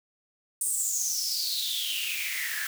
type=noise with high-pass filter sweep; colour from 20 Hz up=white; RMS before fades=-30 dBFS; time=0.61-2.67 s; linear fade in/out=2 ms; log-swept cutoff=9000 to 1600 Hz; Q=8.6; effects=none